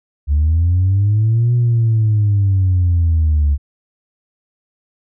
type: linear two-way sweep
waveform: sine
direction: up then down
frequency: 70.2 to 121.7 to 70.2 Hz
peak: -9 dBFS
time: 0.27-3.58 s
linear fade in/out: 50 ms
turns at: 1.54 s
effects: tanh soft clip ceiling -8 dBFS